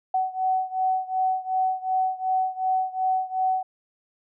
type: beating tone pair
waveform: sine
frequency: 750 / 752.7 Hz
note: F#5 / F#5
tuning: +23 / +29 cents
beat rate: 2.7 Hz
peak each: -24 / -26 dBFS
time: 0.14-3.63 s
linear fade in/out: 5 ms
effects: none